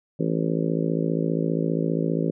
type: harmonic tone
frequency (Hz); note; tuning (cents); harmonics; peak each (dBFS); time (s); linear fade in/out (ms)
55; A1; 0; 3 / 4 / 5 / 6 / 7 / 8 / 9 / 10; -25 / -31 / -28 / -32 / -30 / -33 / -32 / -36; 0.19-2.31; 10
effects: none